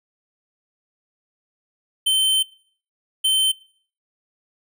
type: tone bursts at uneven times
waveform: square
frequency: 3091 Hz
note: G7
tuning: 25 cents flat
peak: -16 dBFS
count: 2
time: 2.06-2.43 / 3.24-3.52 s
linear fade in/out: 10 ms
effects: noise-tail reverb RT60 0.5 s tail -22 dB re dry